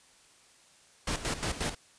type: noise with tremolo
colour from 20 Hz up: pink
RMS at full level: -31 dBFS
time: 1.07-1.75 s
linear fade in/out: 5 ms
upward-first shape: square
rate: 5.6 Hz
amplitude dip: 70%
effects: white hiss -60 dBFS RMS until 1.98 s + resampled to 22050 Hz